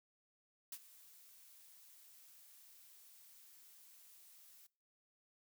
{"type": "noise with ADSR envelope", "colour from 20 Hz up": "blue", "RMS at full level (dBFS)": -45, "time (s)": [0.72, 4.67], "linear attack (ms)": 3, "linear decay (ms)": 57, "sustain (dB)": -17, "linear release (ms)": 9, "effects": ["noise-tail reverb RT60 0.4 s tail -23 dB re dry"]}